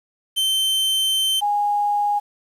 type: tone pair in turn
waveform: 45% pulse / sine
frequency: 3100 / 823.7 Hz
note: G7 / G#5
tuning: -20 / -14 cents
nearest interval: octave + major seventh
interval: 2294 cents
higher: first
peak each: -17 dBFS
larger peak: neither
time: 0.36-1.41 / 1.41-2.2 s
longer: first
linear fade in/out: 20 ms
effects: resampled to 32000 Hz + 8-bit